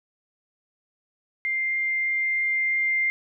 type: tone with level ramp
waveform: sine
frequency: 2101 Hz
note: C7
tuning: 7 cents sharp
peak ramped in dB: -23 to -20 dBFS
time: 1.45-3.1 s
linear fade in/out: 0 ms
effects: none

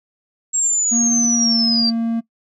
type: linear sweep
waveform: sine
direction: down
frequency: 7610 to 4621 Hz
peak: -15 dBFS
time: 0.53-1.91 s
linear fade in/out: 20 ms
type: tone with pitch glide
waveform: triangle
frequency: 234.8 to 229.4 Hz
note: A#3 to A#3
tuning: +13 to -28 cents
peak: -15 dBFS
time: 0.91-2.21 s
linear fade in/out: 20 ms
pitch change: -41 cents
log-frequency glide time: 1.36-1.48 s
effects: noise-tail reverb RT60 0.1 s tail -20 dB re dry

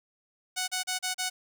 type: tone bursts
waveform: 5% pulse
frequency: 740 Hz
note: F#5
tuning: in tune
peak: -17 dBFS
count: 5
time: 0.56-1.3 s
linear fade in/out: 20 ms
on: 120 ms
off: 35 ms
effects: none

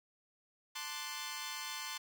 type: chord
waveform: 10% pulse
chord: D dominant seventh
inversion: second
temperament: equal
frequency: 880 / 1046.5 / 1174.7 / 1480 Hz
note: A5 / C6 / D6 / F#6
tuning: 0 / 0 / 0 / 0 cents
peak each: -38 / -35 / -40 / -39 dBFS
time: 0.75-1.98 s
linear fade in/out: 10 ms
effects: none

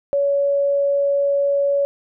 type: tone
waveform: sine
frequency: 563 Hz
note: C#5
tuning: 27 cents sharp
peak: -15 dBFS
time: 0.13-1.85 s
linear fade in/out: 0 ms
effects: none

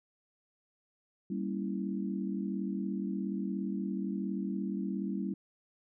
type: chord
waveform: sine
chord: G diminished seventh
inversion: none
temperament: equal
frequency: 196 / 233.1 / 277.2 / 329.6 Hz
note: G3 / Bb3 / Db4 / Fb4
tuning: 0 / 0 / 0 / 0 cents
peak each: -34 / -40 / -40 / -40 dBFS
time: 1.3-5.34 s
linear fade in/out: 5 ms
effects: none

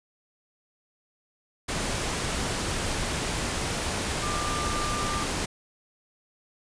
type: tone in noise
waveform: sine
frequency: 1192 Hz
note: D6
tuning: 25 cents sharp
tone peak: -31 dBFS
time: 4.22-5.24 s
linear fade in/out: 10 ms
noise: pink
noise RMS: -29 dBFS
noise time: 1.68-5.46 s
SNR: -5 dB
effects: resampled to 22050 Hz

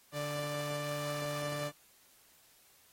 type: tone pair together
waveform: sawtooth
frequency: 145.85 / 589 Hz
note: D3 / D5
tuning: -12 / +5 cents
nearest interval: 2 octaves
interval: 2417 cents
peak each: -35 / -33 dBFS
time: 0.12-1.72 s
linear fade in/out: 50 ms
effects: white hiss -64 dBFS RMS until 2.92 s + AAC 48 kbps

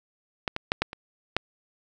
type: clicks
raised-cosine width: 0.3 ms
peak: -10 / -13 / -6 / -7 / -21 / -6 dBFS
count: 6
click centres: 0.478 / 0.564 / 0.719 / 0.82 / 0.931 / 1.366 s
effects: none

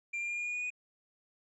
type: tone with pitch steps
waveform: triangle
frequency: 2380 / 2395 / 2410 / 2426 / 2441 / 2457 / 2472 Hz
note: D7 / D7 / D7 / D#7 / D#7 / D#7 / D#7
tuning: +22 / +33 / +44 / -44 / -34 / -22 / -12 cents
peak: -32 dBFS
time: 0.13-0.704 s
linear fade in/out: 10 ms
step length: 82 ms
effects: resampled to 24000 Hz

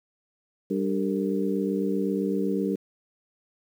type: harmonic tone with a mistuned harmonic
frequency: 98 Hz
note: G2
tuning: in tune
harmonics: 2 / 3 / 4 / 5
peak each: -27 / -29 / -30 / -31 dBFS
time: 0.7-2.76 s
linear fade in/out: 10 ms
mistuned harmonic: 5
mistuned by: -110 cents
effects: 9-bit

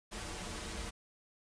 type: noise with comb filter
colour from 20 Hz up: pink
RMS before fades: -42 dBFS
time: 0.11-0.91 s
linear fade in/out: 20 ms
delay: 7.5 ms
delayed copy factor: -0.95
effects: resampled to 22050 Hz

